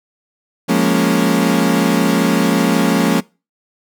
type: chord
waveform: 35% pulse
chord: Bb minor seventh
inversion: second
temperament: equal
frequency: 174.61 / 207.7 / 233.1 / 277.2 Hz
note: F3 / Ab3 / Bb3 / Db4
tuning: 0 / 0 / 0 / 0 cents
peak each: -16 dBFS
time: 0.68-3.21 s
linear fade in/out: 20 ms
effects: noise-tail reverb RT60 0.3 s tail -23 dB re dry